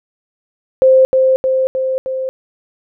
sine tone with echo, 523.3 Hz, C5, in tune, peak -5 dBFS, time 0.82-1.05 s, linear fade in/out 0 ms, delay 310 ms, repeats 4, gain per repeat -3 dB, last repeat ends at 2.29 s, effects none

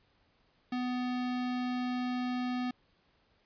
square tone, 249.2 Hz, B3, 16 cents sharp, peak -32 dBFS, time 0.72-2.71 s, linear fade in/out 5 ms, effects pink hiss -70 dBFS RMS until 3.45 s + resampled to 11025 Hz

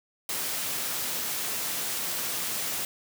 white high-pass noise, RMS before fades -31 dBFS, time 0.29-2.85 s, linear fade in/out 2 ms, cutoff 110 Hz, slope 12 dB/octave, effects none

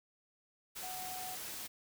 sine tone in noise, 740 Hz, F#5, in tune, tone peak -44 dBFS, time 0.82-1.36 s, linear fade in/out 20 ms, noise white, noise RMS -44 dBFS, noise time 0.75-1.68 s, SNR -3 dB, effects none

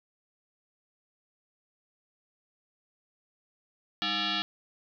sine tone with frequency modulation, 200 Hz, G3, 35 cents sharp, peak -27 dBFS, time 4.02-4.42 s, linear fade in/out 0 ms, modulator 513 Hz, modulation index 7.9, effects none

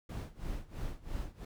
brown noise with tremolo, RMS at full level -37 dBFS, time 0.09-1.45 s, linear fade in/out 5 ms, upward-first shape sine, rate 3 Hz, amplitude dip 90%, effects none

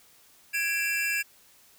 square tone cluster, 1659 / 2348 / 2697 Hz, G#6 / D7 / E7, -2 / -1 / +39 cents, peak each -31 dBFS, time 0.53-1.23 s, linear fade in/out 20 ms, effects white hiss -58 dBFS RMS until 1.78 s

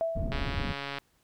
sine tone with exponential decay, 659.3 Hz, E5, in tune, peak -24 dBFS, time 0.01-0.7 s, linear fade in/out 0 ms, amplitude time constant 150 ms
pink low-pass noise, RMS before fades -32 dBFS, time 0.15-0.73 s, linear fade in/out 10 ms, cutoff 230 Hz, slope 12 dB/octave
click train, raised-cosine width 0.3 ms, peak -19 dBFS, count 94, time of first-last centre 0.32-0.984 s, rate 140 Hz
effects pink hiss -69 dBFS RMS until 1.23 s

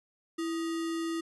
sine tone with sample-and-hold, 330.4 Hz, E4, 4 cents sharp, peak -30 dBFS, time 0.38-1.21 s, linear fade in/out 10 ms, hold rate 1575 Hz, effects resampled to 24000 Hz

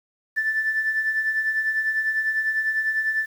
sine tone with tremolo, 1760 Hz, A6, in tune, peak -17 dBFS, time 0.36-3.26 s, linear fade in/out 20 ms, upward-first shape triangle, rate 10 Hz, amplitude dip 65%, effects tanh soft clip ceiling -14 dBFS + 8-bit

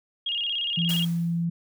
sine tone with vibrato, 3042 Hz, F#7, 47 cents sharp, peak -25 dBFS, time 0.26-1.05 s, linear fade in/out 5 ms, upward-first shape square, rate 17 Hz, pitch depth 120 cents each way
sine tone, 169.2 Hz, E3, 45 cents sharp, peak -23 dBFS, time 0.77-1.5 s, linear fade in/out 10 ms
white noise with exponential decay, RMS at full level -32 dBFS, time 0.89-1.45 s, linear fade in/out 2 ms, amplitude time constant 120 ms
effects none

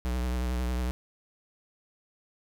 square tone with vibrato, 61.74 Hz, B1, in tune, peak -28 dBFS, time 0.05-0.91 s, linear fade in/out 0 ms, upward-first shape triangle, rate 11 Hz, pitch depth 60 cents each way, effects none

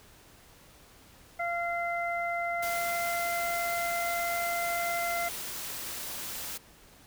harmonic tone, 689 Hz, F5, 24 cents flat, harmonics 1 / 2 / 3, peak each -31 / -37 / -34 dBFS, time 1.39-5.29 s, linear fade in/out 10 ms
white noise, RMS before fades -38 dBFS, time 2.62-6.58 s, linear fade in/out 10 ms
effects pink hiss -56 dBFS RMS until 7.06 s

